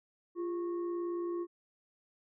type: tone with frequency modulation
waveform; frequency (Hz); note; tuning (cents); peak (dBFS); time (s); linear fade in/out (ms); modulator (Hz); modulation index
sine; 346.3; F4; -15; -33; 0.35-1.47; 50; 751; 0.38
effects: none